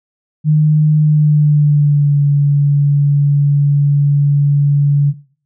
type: tone with pitch glide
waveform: sine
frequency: 152.7 to 143.3 Hz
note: D#3 to D3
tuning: -32 to -42 cents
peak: -7 dBFS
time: 0.44-5.14 s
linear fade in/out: 50 ms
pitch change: -110 cents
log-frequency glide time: 0.97-2.22 s
effects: noise-tail reverb RT60 0.5 s tail -20 dB re dry